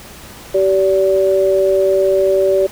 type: tone pair together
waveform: sine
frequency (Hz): 384.4 / 576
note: G4 / D5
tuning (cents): -34 / -34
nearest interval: perfect fifth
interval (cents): 700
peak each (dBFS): -13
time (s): 0.54-2.67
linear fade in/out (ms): 10
effects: pink hiss -36 dBFS RMS until 2.71 s